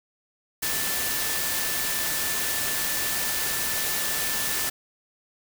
sine tone in noise, 1760 Hz, A6, in tune, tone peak -35 dBFS, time 0.62-4.7 s, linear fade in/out 10 ms, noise white, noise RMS -27 dBFS, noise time 0.62-4.7 s, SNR -11 dB, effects none

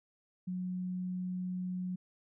sine tone, 182.4 Hz, F#3, 24 cents flat, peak -34 dBFS, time 0.47-1.96 s, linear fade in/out 10 ms, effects none

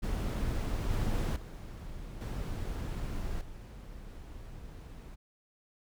brown noise with level steps, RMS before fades -32 / -30 / -43 / -36 / -46 dBFS, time 0.02-5.16 s, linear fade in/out 20 ms, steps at 0.9 / 1.36 / 2.21 / 3.41 s, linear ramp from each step 2 ms, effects none

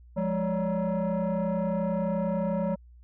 sine tone with frequency modulation, 176.3 Hz, F3, 17 cents sharp, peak -23 dBFS, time 0.16-2.76 s, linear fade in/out 20 ms, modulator 384 Hz, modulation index 1.4, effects tanh soft clip ceiling -23 dBFS + added 60 Hz sine -49 dBFS peak until 3.03 s

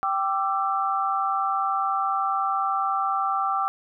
sine tone cluster, 781 / 1175 / 1335 Hz, G5 / D6 / E6, -7 / +1 / +22 cents, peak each -26 / -25 / -28 dBFS, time 0.03-3.68 s, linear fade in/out 0 ms, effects none

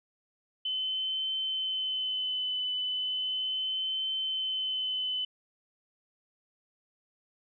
sine tone with vibrato, 3040 Hz, F#7, 46 cents sharp, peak -29 dBFS, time 0.65-5.25 s, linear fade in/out 5 ms, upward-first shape triangle, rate 0.36 Hz, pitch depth 22 cents each way, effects none

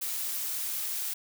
blue noise, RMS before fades -33 dBFS, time 0.01-1.14 s, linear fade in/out 10 ms, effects none

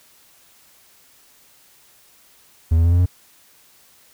triangle tone with pitch steps, 81.1 / 83.19 / 85.33 / 87.53 / 89.78 Hz, E2 / E2 / F2 / F2 / F2, -28 / +16 / -40 / +4 / +48 cents, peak -10 dBFS, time 2.71-3.06 s, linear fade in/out 10 ms, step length 70 ms, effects white hiss -53 dBFS RMS until 4.13 s

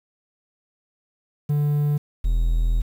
triangle tone pair in turn, 146.83 / 41.33 Hz, D3 / E1, 0 / +5 cents, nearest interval octave + minor seventh, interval 2195 cents, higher first, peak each -16 / -15 dBFS, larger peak second, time 1.49-1.98 / 2.24-2.82 s, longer second, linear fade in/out 10 ms, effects 8-bit

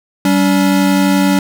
square tone pair together, 192.7 / 284.2 Hz, G3 / C#4, -29 / +43 cents, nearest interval perfect fifth, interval 672 cents, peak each -13 dBFS, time 0.25-1.39 s, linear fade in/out 2 ms, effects none

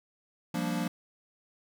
square chord, G minor seventh, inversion third, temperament equal, 174.61 / 196 / 233.1 / 293.7 Hz, F3 / G3 / Bb3 / D4, 0 / 0 / 0 / 0 cents, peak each -34 / -38 / -35 / -37 dBFS, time 0.54-0.88 s, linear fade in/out 5 ms, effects none

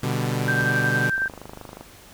sawtooth chord, G major, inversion first, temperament equal, 123.47 / 146.83 / 196 Hz, B2 / D3 / G3, 0 / 0 / 0 cents, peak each -21 / -23 / -27 dBFS, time 0.03-1.1 s, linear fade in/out 5 ms
sine tone with tremolo, 1568 Hz, G6, in tune, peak -19 dBFS, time 0.48-1.28 s, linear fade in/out 2 ms, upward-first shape triangle, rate 11 Hz, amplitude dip 45%
click train, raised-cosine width 1 ms, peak -23 dBFS, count 17, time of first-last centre 1.18-1.81 s, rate 25.4 Hz
effects pink hiss -47 dBFS RMS until 2.13 s

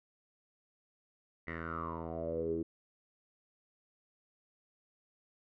10% pulse tone with low-pass filter sweep, 82.41 Hz, E2, in tune, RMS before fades -38 dBFS, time 1.47-2.63 s, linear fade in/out 10 ms, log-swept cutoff 2000 to 340 Hz, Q 8.9, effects none

